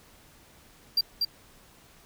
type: tone with echo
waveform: triangle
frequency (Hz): 4731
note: D8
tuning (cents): +12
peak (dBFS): -19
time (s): 0.97-1.01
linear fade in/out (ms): 5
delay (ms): 240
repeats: 1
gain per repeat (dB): -3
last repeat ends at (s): 1.25
effects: pink hiss -56 dBFS RMS until 2.05 s